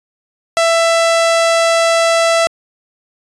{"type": "tone", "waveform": "sawtooth", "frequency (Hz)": 665, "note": "E5", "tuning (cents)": 15, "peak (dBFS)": -6, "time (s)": [0.57, 2.47], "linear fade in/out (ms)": 0, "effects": ["resampled to 22050 Hz"]}